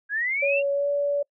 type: linear sweep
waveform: sine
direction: up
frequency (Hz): 1609 to 2794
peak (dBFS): -23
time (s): 0.09-0.63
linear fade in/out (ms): 50
type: tone with pitch glide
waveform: sine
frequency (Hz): 562 to 572.5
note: C#5 to D5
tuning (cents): +24 to -44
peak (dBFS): -21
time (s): 0.42-1.23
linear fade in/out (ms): 10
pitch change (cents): +32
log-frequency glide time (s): 0.72-0.89
effects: noise-tail reverb RT60 0.1 s tail -26 dB re dry